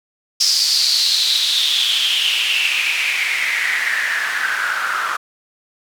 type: noise with band-pass filter sweep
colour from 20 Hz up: white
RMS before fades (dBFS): -18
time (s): 0.4-5.17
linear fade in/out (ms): 10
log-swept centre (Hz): 5100 to 1300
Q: 6.5
effects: none